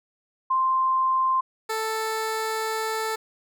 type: tone pair in turn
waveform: sine / 15% pulse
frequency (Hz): 1046.5 / 440.9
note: C6 / A4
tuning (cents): 0 / +4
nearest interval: octave + minor third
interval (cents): 1496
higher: first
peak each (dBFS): -19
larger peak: neither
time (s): 0.5-1.41 / 1.69-3.16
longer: second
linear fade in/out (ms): 10
effects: none